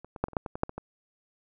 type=clicks; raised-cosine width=1 ms; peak=-30 / -26 / -11 / -27 / -30 / -12 / -21 / -21 / -10 / -24 / -22 dBFS; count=11; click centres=0.046 / 0.162 / 0.24 / 0.284 / 0.333 / 0.368 / 0.462 / 0.555 / 0.634 / 0.694 / 0.78 s; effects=none